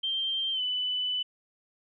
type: tone with pitch glide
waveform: sine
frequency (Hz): 3155 to 2993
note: G7 to F#7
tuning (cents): +10 to +19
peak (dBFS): -27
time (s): 0.03-1.23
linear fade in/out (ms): 10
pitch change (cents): -91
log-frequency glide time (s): 0.52-0.62
effects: none